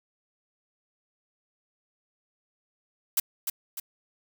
blue noise with echo, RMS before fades -23 dBFS, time 3.17-3.2 s, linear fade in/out 5 ms, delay 300 ms, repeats 2, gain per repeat -6 dB, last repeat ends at 3.8 s, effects none

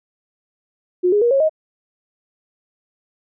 sine tone with pitch steps, 360.3 / 413.9 / 475.4 / 546.1 / 627.3 Hz, F#4 / G#4 / A#4 / C#5 / D#5, -46 / -6 / +34 / -26 / +14 cents, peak -12 dBFS, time 1.03-1.495 s, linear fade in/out 20 ms, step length 93 ms, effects none

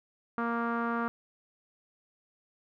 sawtooth tone with low-pass filter, 233.5 Hz, A#3, 3 cents sharp, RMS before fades -31 dBFS, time 0.38-1.08 s, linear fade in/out 0 ms, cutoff 1300 Hz, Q 4.9, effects none

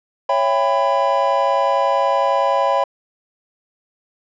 triangle chord, C# half-diminished seventh, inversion none, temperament just, 554.4 / 665.2 / 798.3 / 997.9 Hz, C#5 / E5 / G5 / B5, 0 / +16 / +31 / +18 cents, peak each -17 / -20 / -19 / -17 dBFS, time 0.29-2.84 s, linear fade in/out 5 ms, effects resampled to 16000 Hz

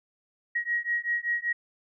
sine beating tone pair, 1894 / 1899.2 Hz, A#6 / A#6, +27 / +32 cents, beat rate 5.2 Hz, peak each -29 dBFS, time 0.55-1.53 s, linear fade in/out 10 ms, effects none

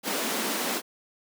pink high-pass noise, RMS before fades -29 dBFS, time 0.03-0.82 s, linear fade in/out 50 ms, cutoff 200 Hz, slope 48 dB/octave, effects none

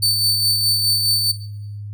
sawtooth tone with tremolo, 4538 Hz, C#8, 40 cents sharp, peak -11 dBFS, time 0.02-1.32 s, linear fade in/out 10 ms, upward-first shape sine, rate 4.8 Hz, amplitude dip 40%, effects noise-tail reverb RT60 0.8 s tail -17 dB re dry + added 103 Hz sine -28 dBFS peak until 1.93 s

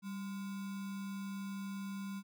sine tone with sample-and-hold, 196 Hz, G3, in tune, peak -39 dBFS, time 0.02-2.23 s, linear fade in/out 50 ms, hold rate 1225 Hz, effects none

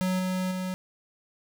square tone with level steps, 185 Hz, F#3, in tune, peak -25 / -27 / -30 dBFS, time 0.01-0.74 s, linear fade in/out 0 ms, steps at 0.19 / 0.51 s, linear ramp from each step 5 ms, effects none

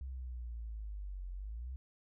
sine linear two-way sweep, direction down then up, 66.6 to 44.27 to 66.6 Hz, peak -40 dBFS, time 0.01-1.76 s, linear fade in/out 0 ms, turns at 1.32 s, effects none

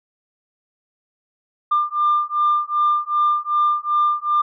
sine beating tone pair, 1195 / 1197.6 Hz, D6 / D6, +30 / +33 cents, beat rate 2.6 Hz, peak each -18 dBFS, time 1.71-4.42 s, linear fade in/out 10 ms, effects tanh soft clip ceiling -10 dBFS

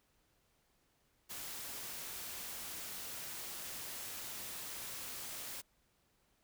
white noise, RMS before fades -45 dBFS, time 1.29-5.62 s, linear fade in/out 20 ms, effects pink hiss -75 dBFS RMS until 6.43 s

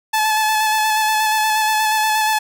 sawtooth tone with vibrato, 865 Hz, A5, 30 cents flat, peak -11 dBFS, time 0.13-2.39 s, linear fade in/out 10 ms, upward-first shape square, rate 8.4 Hz, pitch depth 16 cents each way, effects none

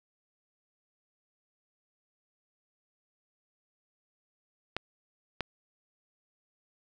clicks, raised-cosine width 0.3 ms, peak -15 dBFS, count 2, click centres 4.766 / 5.407 s, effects none

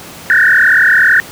sine tone with frequency modulation, 1661.2 Hz, G#6, in tune, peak -5 dBFS, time 0.3-1.2 s, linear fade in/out 0 ms, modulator 38 Hz, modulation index 5.3, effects pink hiss -31 dBFS RMS until 1.31 s + high-pass 100 Hz 12 dB/octave

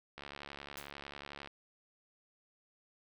click train, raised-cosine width 0.3 ms, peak -29 dBFS, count 93, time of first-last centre 0.18-1.474 s, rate 71.1 Hz
white noise with exponential decay, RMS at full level -43 dBFS, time 0.77-0.91 s, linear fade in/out 5 ms, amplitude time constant 30 ms
effects none

